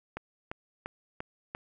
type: click train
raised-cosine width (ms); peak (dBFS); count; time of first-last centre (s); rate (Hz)
0.5; -21; 5; 0.17-1.549; 2.9
effects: none